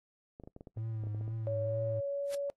clicks, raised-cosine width 2 ms, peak -34 dBFS, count 12, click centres 0.399 / 0.437 / 0.475 / 0.564 / 0.609 / 0.672 / 0.773 / 1.037 / 1.07 / 1.147 / 1.211 / 1.279 s
triangle tone with vibrato, 108.9 Hz, A2, 17 cents flat, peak -33 dBFS, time 0.76-2.01 s, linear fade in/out 20 ms, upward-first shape triangle, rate 2.1 Hz, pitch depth 67 cents each way
sine tone with pitch glide, 561 to 564.6 Hz, C#5 to C#5, +21 to +32 cents, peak -32 dBFS, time 1.47-2.5 s, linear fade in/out 0 ms, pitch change +11 cents, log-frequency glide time 2.08-2.22 s
white noise with exponential growth, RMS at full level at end -39 dBFS, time 2.24-2.35 s, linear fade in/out 5 ms, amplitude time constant 22 ms
effects noise-tail reverb RT60 0.1 s tail -21 dB re dry + AAC 32 kbps

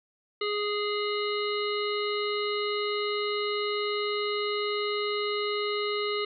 harmonic tone, 415.3 Hz, G#4, in tune, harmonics 1 / 3 / 5 / 7 / 9 / 10, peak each -29 / -34 / -36 / -37 / -39 / -39 dBFS, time 0.41-6.25 s, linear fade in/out 5 ms, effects none

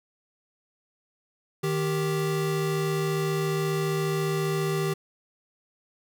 square tone pair together, 155.56 / 392 Hz, D#3 / G4, 0 / 0 cents, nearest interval octave + major third, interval 1600 cents, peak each -28 dBFS, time 1.63-4.94 s, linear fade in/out 10 ms, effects none

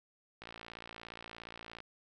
click train, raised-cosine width 0.3 ms, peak -30 dBFS, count 80, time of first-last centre 0.42-1.804 s, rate 57.1 Hz, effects none

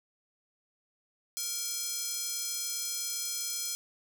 square tone with high-pass filter, 466.2 Hz, A#4, in tune, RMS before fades -35 dBFS, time 1.37-3.75 s, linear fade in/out 0 ms, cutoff 5800 Hz, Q 1.5, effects none

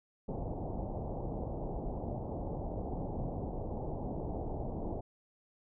pink low-pass noise, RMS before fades -38 dBFS, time 0.28-5.01 s, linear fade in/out 10 ms, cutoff 840 Hz, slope 48 dB/octave, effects none

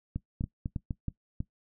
two click trains, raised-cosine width 5 ms, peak -20 / -20 dBFS, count 4 / 4, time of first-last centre 0.44-1.405 / 0.16-0.908 s, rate 3.11 / 4.01 Hz, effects noise-tail reverb RT60 0.1 s tail -18 dB re dry

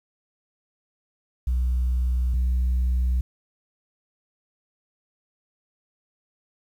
sine tone pair in turn, 62.2 / 62.44 Hz, B1 / B1, +13 / +20 cents, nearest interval unison, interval 7 cents, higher second, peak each -18 / -17 dBFS, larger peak second, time 1.47-2.34 / 2.34-3.21 s, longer neither, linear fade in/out 5 ms, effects tanh soft clip ceiling -18 dBFS + 9-bit

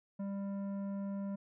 sine tone with tanh clipping, 198.1 Hz, G3, 18 cents sharp, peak -38 dBFS, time 0.19-1.36 s, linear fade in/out 10 ms, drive 11 dB, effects none

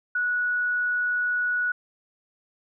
sine tone, 1467 Hz, F#6, 15 cents flat, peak -22 dBFS, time 0.15-1.72 s, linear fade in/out 5 ms, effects none

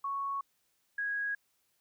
sine tone pair in turn, 1108.7 / 1651.6 Hz, C#6 / G#6, 0 / -10 cents, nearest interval perfect fifth, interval 690 cents, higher second, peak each -32 / -31 dBFS, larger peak second, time 0.04-0.41 / 0.98-1.35 s, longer neither, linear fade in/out 5 ms, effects white hiss -75 dBFS RMS until 1.8 s

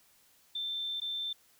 sine tone with dropouts, 3558 Hz, A7, 19 cents sharp, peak -33 dBFS, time 0.55-1.33 s, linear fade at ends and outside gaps 5 ms, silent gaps 1.002-1.017 s, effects white hiss -65 dBFS RMS until 1.59 s

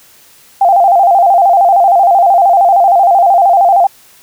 sine tone with vibrato, 740 Hz, F#5, in tune, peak -4 dBFS, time 0.61-3.87 s, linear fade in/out 5 ms, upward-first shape square, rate 13 Hz, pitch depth 110 cents each way, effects white hiss -43 dBFS RMS until 4.22 s

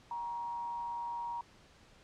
sine tone with frequency modulation, 945 Hz, A#5, 23 cents sharp, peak -36 dBFS, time 0.11-1.41 s, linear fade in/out 2 ms, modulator 162 Hz, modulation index 0.27, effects pink hiss -61 dBFS RMS until 2.03 s + low-pass 6000 Hz 12 dB/octave

